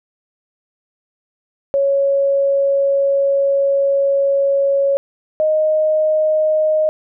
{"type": "tone pair in turn", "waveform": "sine", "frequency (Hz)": [554.4, 620.5], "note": ["C#5", "D#5"], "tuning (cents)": [0, -5], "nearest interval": "major second", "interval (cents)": 195, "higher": "second", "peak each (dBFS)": -12, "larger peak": "neither", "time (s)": [[1.74, 4.97], [5.4, 6.89]], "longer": "first", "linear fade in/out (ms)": 0, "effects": []}